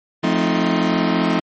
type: chord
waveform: sawtooth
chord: F dominant seventh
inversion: none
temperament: just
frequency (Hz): 174.61 / 218.3 / 261.9 / 314.3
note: F3 / A3 / C4 / Eb4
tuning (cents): 0 / -13 / +2 / +18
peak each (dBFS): -17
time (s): 0.23-1.4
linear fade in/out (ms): 10
effects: low-pass 4000 Hz 12 dB/octave + MP3 32 kbps